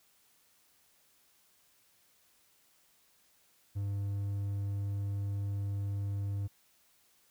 triangle tone, 100.1 Hz, G2, 37 cents sharp, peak -30 dBFS, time 3.75-6.48 s, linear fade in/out 20 ms, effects white hiss -68 dBFS RMS until 7.3 s

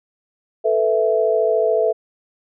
sine chord, A suspended second, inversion none, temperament equal, 440 / 493.9 / 659.3 Hz, A4 / B4 / E5, 0 / 0 / 0 cents, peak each -18 / -21 / -18 dBFS, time 0.64-1.93 s, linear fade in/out 20 ms, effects none

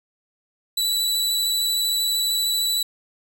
sawtooth tone with vibrato, 3951 Hz, B7, in tune, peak -17 dBFS, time 0.77-2.83 s, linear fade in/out 5 ms, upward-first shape sine, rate 13 Hz, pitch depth 10 cents each way, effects none

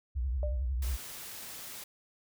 sine tone with vibrato, 63.9 Hz, C2, 40 cents flat, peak -29 dBFS, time 0.15-0.97 s, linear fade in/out 20 ms, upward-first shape sine, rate 11 Hz, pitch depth 180 cents each way
sine tone with exponential decay, 596 Hz, D5, 25 cents sharp, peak -32 dBFS, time 0.43-0.69 s, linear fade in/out 1 ms, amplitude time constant 55 ms
white noise, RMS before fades -44 dBFS, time 0.82-1.84 s, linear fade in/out 5 ms
effects none

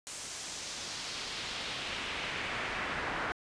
brown noise with band-pass filter sweep, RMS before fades -38 dBFS, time 0.07-3.32 s, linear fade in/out 0 ms, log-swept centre 8000 to 1500 Hz, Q 1.4, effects resampled to 22050 Hz

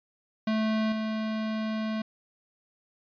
square tone with level steps, 218.5 Hz, A3, 12 cents flat, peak -25 / -29 dBFS, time 0.47-2.02 s, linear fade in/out 5 ms, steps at 0.92 s, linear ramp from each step 2 ms, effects resampled to 11025 Hz

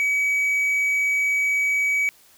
triangle tone, 2274 Hz, C#7, 44 cents sharp, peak -17 dBFS, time 0-2.09 s, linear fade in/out 0 ms, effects white hiss -54 dBFS RMS until 2.37 s

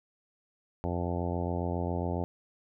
harmonic tone, 87.31 Hz, F2, in tune, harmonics 1 / 2 / 3 / 4 / 5 / 6 / 7 / 8 / 9 / 10, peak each -33 / -36 / -38 / -39 / -40 / -41 / -41 / -42 / -43 / -43 dBFS, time 0.84-2.24 s, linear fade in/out 0 ms, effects none

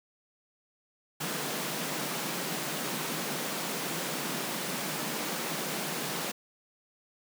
pink high-pass noise, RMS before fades -34 dBFS, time 1.2-6.32 s, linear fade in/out 10 ms, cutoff 140 Hz, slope 96 dB/octave, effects none

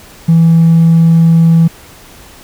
sine tone with hard clipping, 165.1 Hz, E3, 3 cents sharp, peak -4 dBFS, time 0.28-1.68 s, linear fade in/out 10 ms, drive 1 dB, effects pink hiss -37 dBFS RMS until 2.43 s

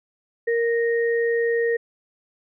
sine tone pair together, 465.7 / 1860 Hz, A#4 / A#6, -2 / -4 cents, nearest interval 2 octaves, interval 2398 cents, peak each -19 / -27 dBFS, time 0.47-1.77 s, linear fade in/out 10 ms, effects none

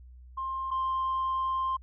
sine tone pair in turn, 1059 / 1051.7 Hz, C6 / C6, +21 / +9 cents, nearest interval unison, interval 12 cents, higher first, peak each -30 / -25 dBFS, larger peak second, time 0.37-0.71 / 0.71-1.77 s, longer second, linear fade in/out 10 ms, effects tanh soft clip ceiling -24 dBFS + added 62 Hz sine -47 dBFS peak until 1.82 s

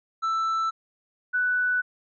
triangle / sine tone pair in turn, 1325 / 1487.3 Hz, E6 / F#6, +9 / +9 cents, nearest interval major second, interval 200 cents, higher second, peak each -21 dBFS, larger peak neither, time 0.22-0.71 / 1.33-1.82 s, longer neither, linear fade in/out 20 ms, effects resampled to 16000 Hz

